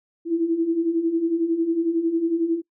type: beating tone pair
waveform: sine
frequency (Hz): 323.5 / 334.5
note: E4 / E4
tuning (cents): -32 / +25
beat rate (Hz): 11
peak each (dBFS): -26 / -20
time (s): 0.25-2.62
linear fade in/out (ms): 50
effects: noise-tail reverb RT60 0.1 s tail -23 dB re dry